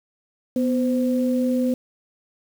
sine tone pair together, 248.2 / 516 Hz, B3 / C5, +9 / -24 cents, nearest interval octave + minor second, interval 1267 cents, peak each -19 / -25 dBFS, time 0.56-1.74 s, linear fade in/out 2 ms, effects 7-bit

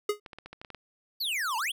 square tone with exponential decay, 415.9 Hz, G#4, 2 cents sharp, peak -22 dBFS, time 0.09-0.2 s, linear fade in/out 5 ms, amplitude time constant 22 ms
clicks, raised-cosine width 0.3 ms, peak -27 dBFS, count 9, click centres 0.262 / 0.332 / 0.386 / 0.46 / 0.53 / 0.615 / 0.648 / 0.703 / 0.747 s
square exponential two-way sweep, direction down then up, 4689 to 856 to 3536 Hz, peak -29 dBFS, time 1.2-1.72 s, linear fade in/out 10 ms, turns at 1.57 s
effects none

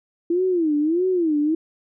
sine tone with vibrato, 331.5 Hz, E4, 10 cents sharp, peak -17 dBFS, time 0.3-1.55 s, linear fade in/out 5 ms, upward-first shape sine, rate 1.6 Hz, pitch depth 210 cents each way, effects none

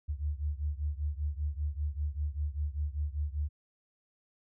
sine beating tone pair, 72.1 / 77.2 Hz, D2 / D#2, -31 / -13 cents, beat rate 5.1 Hz, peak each -33 / -35 dBFS, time 0.08-3.49 s, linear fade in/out 20 ms, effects none

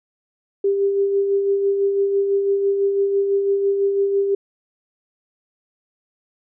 sine tone with tremolo, 396.9 Hz, G4, 22 cents sharp, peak -14 dBFS, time 0.64-4.35 s, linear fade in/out 5 ms, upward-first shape sine, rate 6 Hz, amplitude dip 40%, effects none

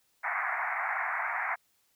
white band-pass noise, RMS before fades -32 dBFS, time 0.23-1.56 s, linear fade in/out 20 ms, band 670 to 2200 Hz, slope 96 dB/octave, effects white hiss -71 dBFS RMS until 1.95 s

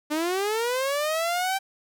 sawtooth linear sweep, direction up, 293.7 to 784 Hz, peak -20 dBFS, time 0.1-1.59 s, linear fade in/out 20 ms, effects none

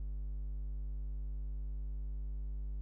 triangle tone, 49.99 Hz, G1, 35 cents sharp, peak -35 dBFS, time 0-2.81 s, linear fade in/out 0 ms, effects none

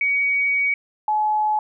sine tone pair in turn, 2254 / 852.6 Hz, C#7 / G#5, +28 / +45 cents, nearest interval octave + perfect fourth, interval 1683 cents, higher first, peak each -17 dBFS, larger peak neither, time 0.01-0.74 / 1.08-1.59 s, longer first, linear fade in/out 2 ms, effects none

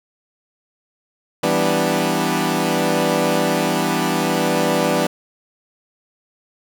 15% pulse chord, E minor seventh, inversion none, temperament equal, 164.81 / 196 / 246.9 / 293.7 Hz, E3 / G3 / B3 / D4, 0 / 0 / 0 / 0 cents, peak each -16 dBFS, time 1.43-5.07 s, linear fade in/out 5 ms, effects none

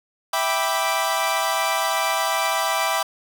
sawtooth chord, E minor seventh, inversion none, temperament equal with one note detuned, 655.8 / 784 / 987.8 / 1174.7 Hz, E5 / G5 / B5 / D6, -9 / 0 / 0 / 0 cents, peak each -22 dBFS, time 0.33-3.03 s, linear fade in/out 5 ms, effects none

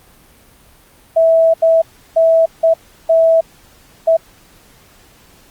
sine tone bursts at uneven times, 654 Hz, E5, 14 cents flat, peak -7 dBFS, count 6, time 1.16-1.54 / 1.62-1.82 / 2.16-2.46 / 2.63-2.74 / 3.09-3.41 / 4.07-4.17 s, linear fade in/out 10 ms, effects pink hiss -47 dBFS RMS until 5.5 s + Opus 32 kbps

